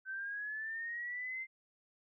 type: linear sweep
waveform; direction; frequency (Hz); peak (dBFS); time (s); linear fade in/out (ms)
sine; up; 1529 to 2093; -38; 0.05-1.47; 50
effects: none